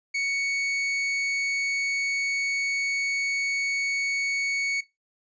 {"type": "tone", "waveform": "40% pulse", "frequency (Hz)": 2225, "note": "C#7", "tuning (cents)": 6, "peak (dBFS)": -24, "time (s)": [0.14, 4.81], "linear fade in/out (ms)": 10, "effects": ["noise-tail reverb RT60 0.2 s tail -17 dB re dry", "resampled to 16000 Hz"]}